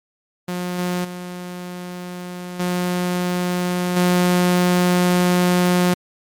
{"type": "tone with level steps", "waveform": "sawtooth", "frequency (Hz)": 178.9, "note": "F3", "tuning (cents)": 42, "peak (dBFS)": [-19, -16, -25, -15, -10], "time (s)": [0.48, 5.94], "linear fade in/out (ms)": 5, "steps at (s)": [0.78, 1.04, 2.59, 3.96], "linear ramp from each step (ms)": 10, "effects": ["MP3 96 kbps"]}